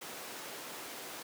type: high-pass noise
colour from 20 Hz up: pink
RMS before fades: -45 dBFS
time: 0.01-1.23 s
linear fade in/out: 10 ms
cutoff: 330 Hz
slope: 12 dB/octave
effects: none

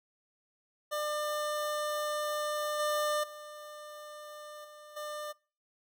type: tone with level steps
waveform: 25% pulse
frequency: 599 Hz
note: D5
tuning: 34 cents sharp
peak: -28 / -25 / -41 / -46 / -34 dBFS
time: 0.91-5.33 s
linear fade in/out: 20 ms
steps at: 2.79 / 3.23 / 4.64 / 4.96 s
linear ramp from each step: 10 ms
effects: noise-tail reverb RT60 0.4 s tail -23 dB re dry

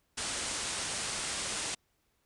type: low-pass noise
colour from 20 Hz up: white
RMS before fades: -36 dBFS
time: 0.17-1.75 s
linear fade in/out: 10 ms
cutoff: 9700 Hz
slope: 96 dB/octave
effects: pink hiss -75 dBFS RMS until 2.25 s

